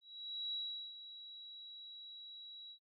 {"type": "tone with ADSR envelope", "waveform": "sine", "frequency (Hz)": 3888, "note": "B7", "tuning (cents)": -28, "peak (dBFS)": -37, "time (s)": [0.01, 2.79], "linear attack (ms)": 520, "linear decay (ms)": 400, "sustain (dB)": -12, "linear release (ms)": 81, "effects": ["noise-tail reverb RT60 0.1 s tail -21 dB re dry"]}